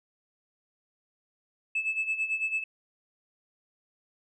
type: tone with tremolo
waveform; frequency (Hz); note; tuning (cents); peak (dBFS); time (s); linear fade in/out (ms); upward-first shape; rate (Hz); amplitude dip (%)
sine; 2613; E7; -16; -23; 1.75-2.64; 5; sine; 9; 75
effects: tanh soft clip ceiling -22 dBFS